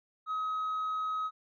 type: tone with tanh clipping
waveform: triangle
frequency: 1270 Hz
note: D#6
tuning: 35 cents sharp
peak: -31 dBFS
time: 0.26-1.31 s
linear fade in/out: 50 ms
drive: 6 dB
effects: none